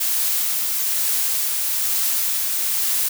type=noise with tremolo; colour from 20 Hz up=blue; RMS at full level=-20 dBFS; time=0-3.09 s; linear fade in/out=10 ms; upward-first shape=triangle; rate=1.1 Hz; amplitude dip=25%; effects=none